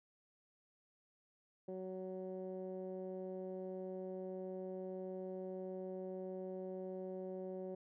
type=tone with low-pass filter; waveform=15% pulse; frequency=186.6 Hz; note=F#3; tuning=15 cents sharp; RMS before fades=-45 dBFS; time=1.68-7.75 s; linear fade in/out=5 ms; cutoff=490 Hz; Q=2.4; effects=none